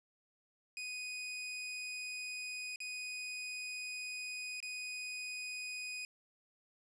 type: tone with dropouts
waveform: sawtooth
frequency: 2489 Hz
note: D#7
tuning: in tune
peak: -37 dBFS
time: 0.77-6.05 s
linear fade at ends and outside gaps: 1 ms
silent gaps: 2.759-2.803 / 4.603-4.627 s
effects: resampled to 22050 Hz